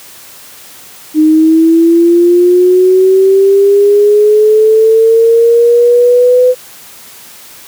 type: linear sweep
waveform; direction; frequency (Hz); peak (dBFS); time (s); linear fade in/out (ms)
sine; up; 307 to 505; -3; 1.14-6.55; 50
effects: white hiss -34 dBFS RMS until 7.67 s + high-pass 80 Hz 12 dB/octave